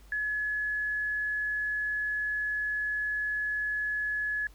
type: tone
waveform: sine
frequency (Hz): 1700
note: G#6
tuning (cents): +40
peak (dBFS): -28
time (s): 0.12-4.47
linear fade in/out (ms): 2
effects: added 50 Hz sine -51 dBFS peak until 4.54 s + pink hiss -61 dBFS RMS until 4.54 s